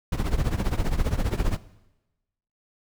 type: noise with tremolo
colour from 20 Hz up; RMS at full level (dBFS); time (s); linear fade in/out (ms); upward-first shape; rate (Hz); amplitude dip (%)
brown; -20; 0.12-1.57; 5; triangle; 15; 90
effects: noise-tail reverb RT60 1.0 s tail -18 dB re dry